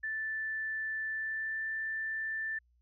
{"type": "tone with pitch glide", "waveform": "sine", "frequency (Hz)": [1760, 1771.2], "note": ["A6", "A6"], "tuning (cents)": [0, 11], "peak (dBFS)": -33, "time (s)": [0.03, 2.59], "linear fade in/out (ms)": 10, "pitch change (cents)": 11, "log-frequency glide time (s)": [1.09, 1.65], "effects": ["added 60 Hz sine -66 dBFS peak until 2.81 s"]}